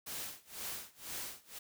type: noise with tremolo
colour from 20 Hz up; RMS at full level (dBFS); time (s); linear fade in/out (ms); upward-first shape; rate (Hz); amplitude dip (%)
white; -41; 0.06-1.59; 10; sine; 2; 95
effects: none